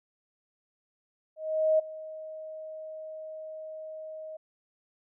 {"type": "tone with ADSR envelope", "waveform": "sine", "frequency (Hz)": 628, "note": "D#5", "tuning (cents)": 16, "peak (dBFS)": -19, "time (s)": [1.36, 4.37], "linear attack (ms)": 430, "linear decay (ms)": 11, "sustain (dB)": -19, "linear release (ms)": 8, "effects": []}